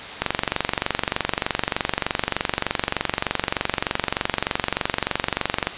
click train, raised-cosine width 0.3 ms, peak -3 dBFS, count 128, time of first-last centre 0.22-5.671 s, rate 23.3 Hz, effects white hiss -33 dBFS RMS until 5.77 s + resampled to 8000 Hz

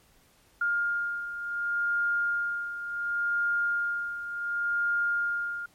sine beating tone pair, 1410 / 1410.69 Hz, F6 / F6, +16 / +17 cents, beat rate 0.69 Hz, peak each -27 / -33 dBFS, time 0.61-5.66 s, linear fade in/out 5 ms, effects pink hiss -62 dBFS RMS until 5.74 s + MP3 64 kbps

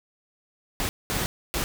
pink noise bursts at uneven times, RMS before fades -27 dBFS, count 3, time 0.8-0.89 / 1.1-1.26 / 1.54-1.64 s, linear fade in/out 0 ms, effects none

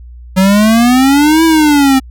square exponential two-way sweep, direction up then down, 185 to 329.6 to 261 Hz, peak -6 dBFS, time 0.36-2 s, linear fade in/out 20 ms, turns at 1.44 s, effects added 60 Hz sine -29 dBFS peak until 2.1 s

